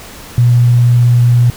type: tone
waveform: sine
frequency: 121 Hz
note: B2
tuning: 35 cents flat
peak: -5 dBFS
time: 0.38-1.5 s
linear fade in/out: 0 ms
effects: pink hiss -32 dBFS RMS until 1.56 s

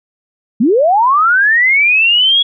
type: linear sweep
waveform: sine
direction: up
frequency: 196 to 3368 Hz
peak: -7 dBFS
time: 0.6-2.43 s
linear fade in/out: 10 ms
effects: none

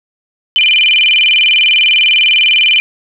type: tone with vibrato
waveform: sine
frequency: 2700 Hz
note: E7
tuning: 41 cents sharp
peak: -6 dBFS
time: 0.56-2.8 s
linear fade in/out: 0 ms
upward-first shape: square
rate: 20 Hz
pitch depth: 210 cents each way
effects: none

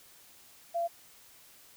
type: tone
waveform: sine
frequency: 682 Hz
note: F5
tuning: 41 cents flat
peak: -28 dBFS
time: 0.74-0.88 s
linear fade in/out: 20 ms
effects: white hiss -57 dBFS RMS until 1.76 s

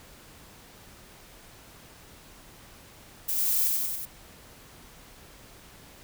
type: noise with echo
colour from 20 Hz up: violet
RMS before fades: -28 dBFS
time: 3.28-3.68 s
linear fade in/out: 10 ms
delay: 94 ms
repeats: 4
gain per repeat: -2 dB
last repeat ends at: 4.056 s
effects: pink hiss -51 dBFS RMS until 6.03 s

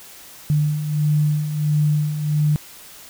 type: beating tone pair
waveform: sine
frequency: 148.8 / 150.3 Hz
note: D3 / D3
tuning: +23 / +40 cents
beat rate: 1.5 Hz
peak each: -24 / -17 dBFS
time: 0.5-2.56 s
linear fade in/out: 0 ms
effects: white hiss -42 dBFS RMS until 3.09 s

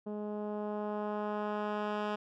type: tone with low-pass filter sweep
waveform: 10% pulse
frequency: 209.4 Hz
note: G#3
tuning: 15 cents sharp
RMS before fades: -36 dBFS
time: 0.06-2.16 s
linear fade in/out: 10 ms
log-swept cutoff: 420 to 2800 Hz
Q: 0.75
effects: none

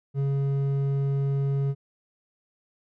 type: tone with hard clipping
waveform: sine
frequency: 138.59 Hz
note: C#3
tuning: in tune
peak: -24 dBFS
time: 0.14-1.75 s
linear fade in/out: 50 ms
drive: 6 dB
effects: none

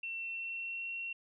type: tone with pitch glide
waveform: sine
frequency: 2701 to 2729 Hz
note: E7 to F7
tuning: +42 to -41 cents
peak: -37 dBFS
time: 0.03-1.13 s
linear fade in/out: 5 ms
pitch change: +17 cents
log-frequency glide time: 0.27-0.9 s
effects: none

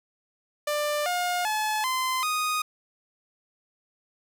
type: tone with pitch steps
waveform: sawtooth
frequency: 593 / 713.4 / 858.2 / 1032.5 / 1242.1 Hz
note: D5 / F5 / A5 / C6 / D#6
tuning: +17 / +37 / -43 / -23 / -3 cents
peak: -21 dBFS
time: 0.67-2.62 s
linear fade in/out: 5 ms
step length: 390 ms
effects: none

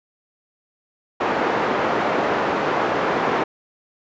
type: band-pass noise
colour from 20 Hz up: pink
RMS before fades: -21 dBFS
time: 1.2-3.44 s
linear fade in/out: 10 ms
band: 350 to 1400 Hz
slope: 12 dB/octave
effects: resampled to 16000 Hz

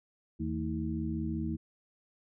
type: harmonic tone with a mistuned harmonic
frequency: 80.1 Hz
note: E2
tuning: 49 cents flat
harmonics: 1 / 2 / 3 / 4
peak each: -37 / -37 / -36 / -37 dBFS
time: 0.39-1.57 s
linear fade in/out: 20 ms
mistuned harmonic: 3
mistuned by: -110 cents
effects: none

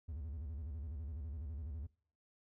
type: tone with vibrato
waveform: triangle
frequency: 74.8 Hz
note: D2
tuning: 32 cents sharp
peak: -39 dBFS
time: 0.08-1.87 s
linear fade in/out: 10 ms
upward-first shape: square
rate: 12 Hz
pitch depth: 170 cents each way
effects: noise-tail reverb RT60 0.5 s tail -23 dB re dry

